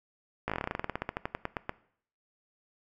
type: slowing click train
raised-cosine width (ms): 0.5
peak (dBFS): -16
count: 23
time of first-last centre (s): 0.48-1.694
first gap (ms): 17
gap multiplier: 1.1
effects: noise-tail reverb RT60 0.6 s tail -19 dB re dry